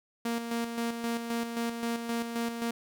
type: tone with tremolo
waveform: sawtooth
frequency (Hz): 233.1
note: A#3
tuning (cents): 0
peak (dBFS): -25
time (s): 0.25-2.71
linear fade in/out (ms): 5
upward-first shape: square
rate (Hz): 3.8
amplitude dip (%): 50
effects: none